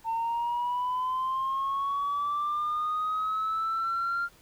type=linear sweep; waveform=sine; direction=up; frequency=899 to 1396.9 Hz; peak=-25 dBFS; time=0.04-4.29 s; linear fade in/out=50 ms; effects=tanh soft clip ceiling -24 dBFS + pink hiss -58 dBFS RMS until 4.41 s